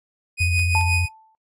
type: tone with tremolo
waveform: 40% pulse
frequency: 2489 Hz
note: D#7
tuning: in tune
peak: -18 dBFS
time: 0.37-1.09 s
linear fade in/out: 50 ms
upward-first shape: triangle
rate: 5.7 Hz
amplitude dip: 65%
type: tone with vibrato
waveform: sine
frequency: 87 Hz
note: F2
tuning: 6 cents flat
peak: -19 dBFS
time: 0.4-1.06 s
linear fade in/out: 10 ms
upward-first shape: sine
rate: 15 Hz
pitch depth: 47 cents each way
type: clicks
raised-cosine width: 0.2 ms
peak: -22 dBFS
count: 2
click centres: 0.594 / 0.811 s
type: tone with exponential decay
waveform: sine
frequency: 880 Hz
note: A5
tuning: in tune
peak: -19 dBFS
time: 0.75-1.35 s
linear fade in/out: 0 ms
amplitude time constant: 130 ms
effects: noise-tail reverb RT60 0.1 s tail -20 dB re dry + low-pass 12000 Hz 12 dB/octave